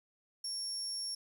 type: tone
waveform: 35% pulse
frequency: 5500 Hz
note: F8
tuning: 27 cents flat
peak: -34 dBFS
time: 0.44-1.15 s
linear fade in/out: 5 ms
effects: 12-bit